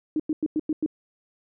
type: tone bursts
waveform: sine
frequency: 309.2 Hz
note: D#4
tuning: 11 cents flat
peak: -21 dBFS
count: 6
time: 0.16-0.862 s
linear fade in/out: 2 ms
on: 37 ms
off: 96 ms
effects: none